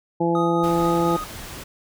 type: harmonic tone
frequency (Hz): 169.2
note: E3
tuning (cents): +45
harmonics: 1 / 2 / 3 / 4 / 5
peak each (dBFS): -24 / -21 / -25 / -31 / -25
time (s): 0.2-1.17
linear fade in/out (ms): 10
type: tone with tremolo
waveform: triangle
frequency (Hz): 1244.5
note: D#6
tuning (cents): 0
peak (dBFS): -22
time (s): 0.35-1.24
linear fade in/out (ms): 2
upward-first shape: triangle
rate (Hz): 4.3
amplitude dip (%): 45
type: noise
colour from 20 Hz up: pink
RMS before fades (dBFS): -36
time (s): 0.63-1.64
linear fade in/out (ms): 10
effects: none